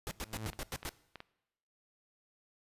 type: noise bursts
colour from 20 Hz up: pink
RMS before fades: -39 dBFS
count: 7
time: 0.07-0.891 s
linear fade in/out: 0 ms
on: 41 ms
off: 89 ms
type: tone with exponential growth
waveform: sawtooth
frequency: 109.4 Hz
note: A2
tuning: 9 cents flat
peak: -32 dBFS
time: 0.1-0.47 s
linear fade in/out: 0 ms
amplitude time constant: 79 ms
type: clicks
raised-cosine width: 0.3 ms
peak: -29 dBFS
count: 4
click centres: 0.532 / 0.83 / 1.157 / 1.204 s
effects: noise-tail reverb RT60 0.9 s tail -20 dB re dry + resampled to 32000 Hz